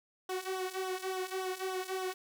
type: tone with flanger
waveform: sawtooth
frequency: 374.5 Hz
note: F#4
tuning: 21 cents sharp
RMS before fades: -37 dBFS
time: 0.29-2.14 s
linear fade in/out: 5 ms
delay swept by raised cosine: 0.42 to 2.72 ms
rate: 3.5 Hz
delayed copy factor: -0.75
effects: none